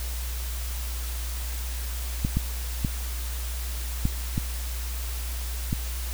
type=clicks; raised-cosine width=5 ms; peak=-11 dBFS; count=6; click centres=2.249 / 2.37 / 2.848 / 4.054 / 4.379 / 5.729 s; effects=added 60 Hz sine -29 dBFS peak until 6.13 s + white hiss -38 dBFS RMS until 6.13 s